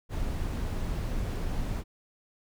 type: noise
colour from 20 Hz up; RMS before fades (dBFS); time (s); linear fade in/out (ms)
brown; -31; 0.09-1.84; 50
effects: none